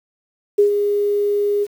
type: tone with ADSR envelope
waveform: sine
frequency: 410 Hz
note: G#4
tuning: 22 cents flat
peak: -8 dBFS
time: 0.58-1.67 s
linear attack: 11 ms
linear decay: 110 ms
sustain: -7 dB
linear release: 43 ms
effects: 7-bit